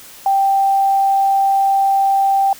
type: tone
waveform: sine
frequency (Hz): 784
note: G5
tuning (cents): 0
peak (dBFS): -11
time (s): 0.26-2.53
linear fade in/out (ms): 2
effects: white hiss -39 dBFS RMS until 2.59 s